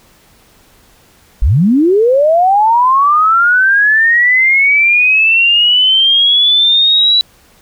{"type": "linear sweep", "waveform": "sine", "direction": "up", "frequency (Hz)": [41.2, 3951], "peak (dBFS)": -6, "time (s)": [1.42, 7.21], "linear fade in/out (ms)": 0, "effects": ["pink hiss -47 dBFS RMS until 7.61 s"]}